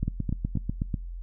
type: two click trains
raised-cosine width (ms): 5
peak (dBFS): -15 / -15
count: 3 / 8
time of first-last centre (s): 0.03-0.555 / 0.08-0.942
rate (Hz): 3.81 / 8.12
effects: noise-tail reverb RT60 0.4 s tail -26 dB re dry + added 43 Hz sine -34 dBFS peak until 1.22 s